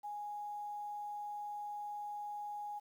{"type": "tone", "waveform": "sine", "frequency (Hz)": 829, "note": "G#5", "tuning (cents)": -3, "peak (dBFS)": -40, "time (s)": [0.03, 2.8], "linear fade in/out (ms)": 20, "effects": ["11-bit"]}